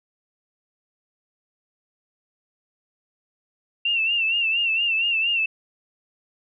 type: tone with vibrato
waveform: sine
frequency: 2725 Hz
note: F7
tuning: 43 cents flat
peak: -19 dBFS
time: 3.85-5.46 s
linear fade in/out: 5 ms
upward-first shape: sine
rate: 4.3 Hz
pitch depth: 72 cents each way
effects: none